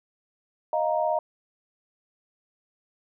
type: chord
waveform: sine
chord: Eb suspended second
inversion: none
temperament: just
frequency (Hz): 622.3 / 700 / 933.4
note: Eb5 / F5 / Bb5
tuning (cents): 0 / +4 / +2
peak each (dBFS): -25 / -27 / -28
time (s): 0.73-1.19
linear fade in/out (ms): 2
effects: none